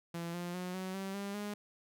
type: tone with pitch steps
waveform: sawtooth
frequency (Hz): 169.5 / 175.17 / 181.04 / 187.1 / 193.36 / 199.83 / 206.5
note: E3 / F3 / F#3 / F#3 / G3 / G3 / G#3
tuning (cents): +49 / +6 / -37 / +20 / -23 / +34 / -10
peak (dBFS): -34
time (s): 0.14-1.54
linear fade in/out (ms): 5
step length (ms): 200
effects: none